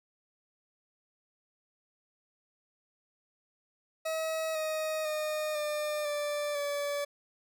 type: tone with pitch steps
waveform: 40% pulse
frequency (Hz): 640 / 626.5 / 613.2 / 600.3 / 587.6 / 575.1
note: D#5 / D#5 / D#5 / D5 / D5 / D5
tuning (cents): +49 / +12 / -25 / +38 / +1 / -36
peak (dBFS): -30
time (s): 4.05-7.05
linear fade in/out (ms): 10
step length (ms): 500
effects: none